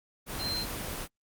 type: tone in noise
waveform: sine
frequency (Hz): 4133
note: C8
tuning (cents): -22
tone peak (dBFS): -31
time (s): 0.38-0.66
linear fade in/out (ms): 50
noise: pink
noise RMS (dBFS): -36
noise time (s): 0.26-1.08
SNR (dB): +2
effects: Opus 24 kbps